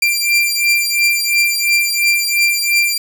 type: beating tone pair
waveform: sawtooth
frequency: 2368 / 2370.9 Hz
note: D7 / D7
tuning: +14 / +16 cents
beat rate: 2.9 Hz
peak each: -12 dBFS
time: 0.02-2.98 s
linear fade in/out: 5 ms
effects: 7-bit